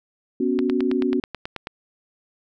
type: chord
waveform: sine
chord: B suspended second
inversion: none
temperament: equal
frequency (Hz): 246.9 / 277.2 / 370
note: B3 / C#4 / F#4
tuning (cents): 0 / 0 / 0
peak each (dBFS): -23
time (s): 0.4-1.2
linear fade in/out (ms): 5
type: click train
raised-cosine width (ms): 0.3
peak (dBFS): -14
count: 11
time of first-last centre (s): 0.59-1.671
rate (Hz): 9.25
effects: none